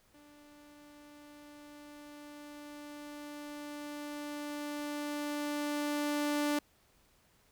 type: tone with level ramp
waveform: sawtooth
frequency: 293.7 Hz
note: D4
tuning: in tune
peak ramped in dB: -53 to -25 dBFS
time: 0.14-6.59 s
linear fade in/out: 5 ms
effects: pink hiss -68 dBFS RMS until 7.51 s